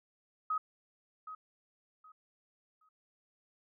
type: tone with echo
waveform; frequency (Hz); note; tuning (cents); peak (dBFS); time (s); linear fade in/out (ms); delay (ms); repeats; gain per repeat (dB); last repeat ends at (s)
sine; 1264; D#6; +27; -30; 0.5-0.58; 5; 770; 3; -12; 2.89
effects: none